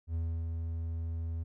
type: tone with ADSR envelope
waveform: triangle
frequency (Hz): 82.41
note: E2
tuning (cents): 0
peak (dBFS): -28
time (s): 0.07-1.44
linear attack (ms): 75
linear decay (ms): 310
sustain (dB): -3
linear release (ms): 16
effects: none